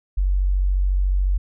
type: tone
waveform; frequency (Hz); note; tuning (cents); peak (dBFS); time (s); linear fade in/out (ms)
sine; 47; F#1; +28; -16; 0.17-1.38; 10
effects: none